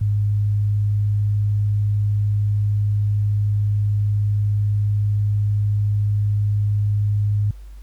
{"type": "tone", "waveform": "sine", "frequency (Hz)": 103.3, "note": "G#2", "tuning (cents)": -9, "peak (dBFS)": -16, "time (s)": [0.01, 7.51], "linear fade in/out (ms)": 5, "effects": ["added 50 Hz sine -35 dBFS peak until 7.82 s", "pink hiss -57 dBFS RMS until 7.82 s"]}